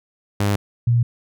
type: tone pair in turn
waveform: sawtooth / sine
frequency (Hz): 101.6 / 118.82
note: G#2 / A#2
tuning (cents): -38 / +34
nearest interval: minor third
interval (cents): 272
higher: second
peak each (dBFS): -13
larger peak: neither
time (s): 0.4-0.56 / 0.87-1.03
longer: neither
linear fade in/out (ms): 5
effects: none